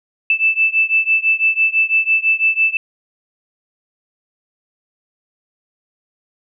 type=beating tone pair; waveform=sine; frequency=2637 / 2643 Hz; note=E7 / E7; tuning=0 / +4 cents; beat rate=6 Hz; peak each=-15 / -16 dBFS; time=0.3-2.77 s; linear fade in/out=2 ms; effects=none